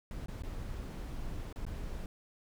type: noise with dropouts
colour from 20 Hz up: brown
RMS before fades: -40 dBFS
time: 0.11-2.06 s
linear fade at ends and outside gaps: 1 ms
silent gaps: 0.26-0.283 / 0.422-0.435 / 1.527-1.559 / 1.652-1.665 s
effects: none